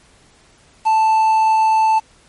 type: tone with quantisation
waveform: triangle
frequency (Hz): 880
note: A5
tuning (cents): 0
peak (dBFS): -9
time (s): 0.85-2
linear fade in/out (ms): 20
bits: 6
effects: pink hiss -51 dBFS RMS until 2.28 s + MP3 48 kbps

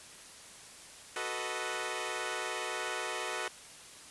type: chord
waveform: 10% pulse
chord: B dominant seventh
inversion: second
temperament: equal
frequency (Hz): 370 / 440 / 493.9 / 622.3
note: F#4 / A4 / B4 / D#5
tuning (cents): 0 / 0 / 0 / 0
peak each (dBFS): -32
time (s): 1.16-3.48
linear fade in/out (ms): 2
effects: white hiss -51 dBFS RMS until 4.1 s + resampled to 24000 Hz

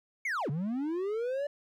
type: linear two-way sweep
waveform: triangle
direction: down then up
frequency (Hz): 2261 to 133.5 to 588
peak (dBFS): -28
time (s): 0.25-1.47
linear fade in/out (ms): 5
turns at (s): 0.5
effects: none

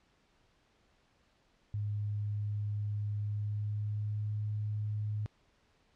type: tone with pitch glide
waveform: sine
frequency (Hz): 103.9 to 105.53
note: G#2 to G#2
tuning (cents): +1 to +28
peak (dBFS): -32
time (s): 1.74-5.26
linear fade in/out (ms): 0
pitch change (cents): +27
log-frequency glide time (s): 3.18-4.34
effects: pink hiss -70 dBFS RMS until 5.95 s + low-pass 5000 Hz 12 dB/octave

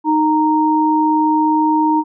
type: tone pair together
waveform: sine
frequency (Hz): 309.9 / 928.7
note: D#4 / A#5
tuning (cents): -7 / -7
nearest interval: octave + perfect fifth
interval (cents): 1900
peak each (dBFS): -14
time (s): 0.04-2.04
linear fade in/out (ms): 50
effects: none

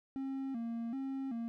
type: tone with vibrato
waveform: triangle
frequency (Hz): 249.5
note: B3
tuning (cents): +18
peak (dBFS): -34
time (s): 0.16-1.48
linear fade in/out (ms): 0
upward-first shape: square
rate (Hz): 1.3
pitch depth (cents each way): 130
effects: none

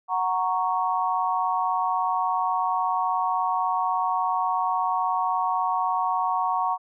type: chord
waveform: sine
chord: F# major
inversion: none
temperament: equal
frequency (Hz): 740 / 932.3 / 1108.7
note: F#5 / A#5 / C#6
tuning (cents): 0 / 0 / 0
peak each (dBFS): -26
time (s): 0.08-6.78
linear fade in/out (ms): 50
effects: none

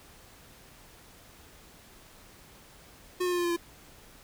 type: tone with pitch steps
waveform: square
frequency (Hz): 362 / 357.8 / 353.7 / 349.7 / 345.7 / 341.7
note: F#4 / F4 / F4 / F4 / F4 / F4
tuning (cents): -38 / +42 / +22 / +2 / -18 / -38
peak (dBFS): -27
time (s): 3.2-3.566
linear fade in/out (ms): 10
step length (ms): 61
effects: pink hiss -54 dBFS RMS until 4.23 s

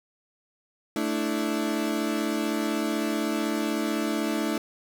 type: chord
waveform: 35% pulse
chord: A suspended fourth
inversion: none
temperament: equal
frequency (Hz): 220 / 293.7 / 329.6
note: A3 / D4 / E4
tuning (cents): 0 / 0 / 0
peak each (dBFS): -28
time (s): 0.96-4.58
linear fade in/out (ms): 2
effects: none

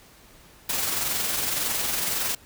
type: noise with amplitude modulation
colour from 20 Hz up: white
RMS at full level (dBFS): -25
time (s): 0.69-2.35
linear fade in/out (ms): 5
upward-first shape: sine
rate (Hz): 21.8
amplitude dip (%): 35
effects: pink hiss -52 dBFS RMS until 2.45 s

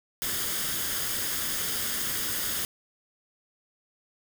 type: noise with comb filter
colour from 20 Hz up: white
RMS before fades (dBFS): -30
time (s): 0.22-2.65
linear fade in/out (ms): 0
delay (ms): 0.6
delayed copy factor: +0.5
effects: none

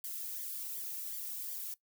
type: noise with flanger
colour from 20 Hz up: violet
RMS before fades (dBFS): -41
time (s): 0.04-1.74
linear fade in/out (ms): 2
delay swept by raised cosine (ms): 0.74 to 2.04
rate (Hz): 2.7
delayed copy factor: -1
effects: noise-tail reverb RT60 0.1 s tail -18 dB re dry

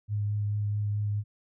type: tone with vibrato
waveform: sine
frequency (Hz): 103.83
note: G#2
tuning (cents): 0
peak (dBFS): -26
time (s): 0.08-1.24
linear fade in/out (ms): 50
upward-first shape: triangle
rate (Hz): 4.6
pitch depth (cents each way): 15
effects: none

